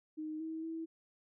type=tone with pitch steps; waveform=sine; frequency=310.1 / 320.6 / 325.4 Hz; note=D#4 / E4 / E4; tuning=-6 / -48 / -22 cents; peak=-38 dBFS; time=0.17-0.86 s; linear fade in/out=20 ms; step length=230 ms; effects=none